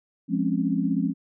sine chord, Db major seventh, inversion first, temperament equal, 174.61 / 207.7 / 261.6 / 277.2 Hz, F3 / Ab3 / C4 / Db4, 0 / 0 / 0 / 0 cents, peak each -27 dBFS, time 0.28-1.14 s, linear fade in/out 50 ms, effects none

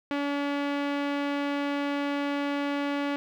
sawtooth tone with low-pass filter, 285 Hz, C#4, 48 cents sharp, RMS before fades -29 dBFS, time 0.11-3.16 s, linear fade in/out 0 ms, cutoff 2800 Hz, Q 1.1, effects 10-bit

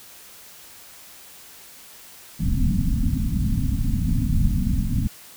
pink low-pass noise, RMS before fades -21 dBFS, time 2.39-5.08 s, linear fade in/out 10 ms, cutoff 270 Hz, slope 96 dB/octave, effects white hiss -45 dBFS RMS until 5.36 s

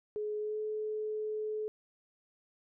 sine tone with pitch glide, 422.5 to 429.1 Hz, G#4 to A4, +30 to -43 cents, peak -33 dBFS, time 0.16-1.68 s, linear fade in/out 0 ms, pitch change +27 cents, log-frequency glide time 0.39-0.59 s, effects none

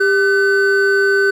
triangle tone pair together, 397 / 1515.4 Hz, G4 / F#6, +22 / +41 cents, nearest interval octave + major seventh, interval 2319 cents, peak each -12 dBFS, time 0-1.31 s, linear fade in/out 10 ms, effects none

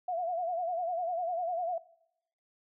sine tone with vibrato, 696 Hz, F5, 6 cents flat, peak -30 dBFS, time 0.08-1.78 s, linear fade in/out 5 ms, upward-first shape sine, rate 10 Hz, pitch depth 100 cents each way, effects noise-tail reverb RT60 0.8 s tail -21 dB re dry

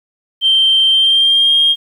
sine tone with pitch glide, 3136 to 3228 Hz, G7 to G#7, 0 to -50 cents, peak -7 dBFS, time 0.41-1.76 s, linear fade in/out 50 ms, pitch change +50 cents, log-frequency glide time 0.89-1.54 s, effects tanh soft clip ceiling -3 dBFS + 8-bit

